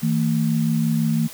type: tone pair together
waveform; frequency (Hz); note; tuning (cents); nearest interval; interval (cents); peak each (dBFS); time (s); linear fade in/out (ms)
sine; 159.38 / 225.4; D#3 / A3; +42 / +42; tritone; 600; -20; 0.02-1.28; 20
effects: white hiss -39 dBFS RMS until 1.33 s